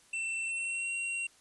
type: tone with pitch glide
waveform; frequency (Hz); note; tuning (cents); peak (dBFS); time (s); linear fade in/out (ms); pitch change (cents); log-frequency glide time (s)
square; 2685 to 2745; E7 to F7; +31 to -31; -33; 0.13-1.27; 5; +38; 0.41-0.92
effects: white hiss -62 dBFS RMS until 1.4 s + resampled to 24000 Hz